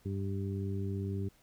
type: harmonic tone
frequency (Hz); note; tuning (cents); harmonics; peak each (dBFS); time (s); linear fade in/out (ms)
98; G2; 0; 1 / 2 / 3 / 4; -34 / -39 / -44 / -42; 0.05-1.29; 10
effects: pink hiss -66 dBFS RMS until 1.42 s